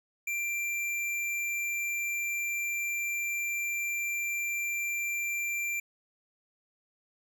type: tone with hard clipping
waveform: sine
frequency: 2362 Hz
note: D7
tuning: 9 cents sharp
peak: -31 dBFS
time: 0.27-5.8 s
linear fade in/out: 5 ms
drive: 16 dB
effects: none